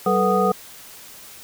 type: tone cluster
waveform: sine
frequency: 191.3 / 435.8 / 489 / 741 / 1240 Hz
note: G3 / A4 / B4 / F#5 / D#6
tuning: -42 / -17 / -17 / +2 / -6 cents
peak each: -22 dBFS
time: 0.06-0.52 s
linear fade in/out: 5 ms
effects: white hiss -42 dBFS RMS until 1.43 s